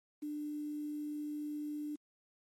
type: tone with quantisation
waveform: sine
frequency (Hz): 297.6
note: D4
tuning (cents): +23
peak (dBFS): -37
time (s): 0.22-1.96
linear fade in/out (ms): 10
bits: 10
effects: MP3 64 kbps